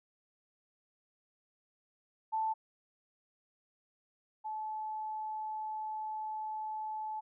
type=tone pair in turn; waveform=sine; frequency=880 / 864.9 Hz; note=A5 / A5; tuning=0 / -30 cents; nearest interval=unison; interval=30 cents; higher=first; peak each=-30 / -36 dBFS; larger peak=first; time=2.32-2.54 / 4.44-7.21 s; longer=second; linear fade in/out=20 ms; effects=none